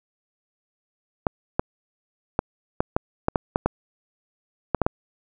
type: clicks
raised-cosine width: 1 ms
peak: -5 dBFS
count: 12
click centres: 1.268 / 1.595 / 2.391 / 2.805 / 2.965 / 3.284 / 3.358 / 3.559 / 3.66 / 4.747 / 4.817 / 4.865 s
effects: none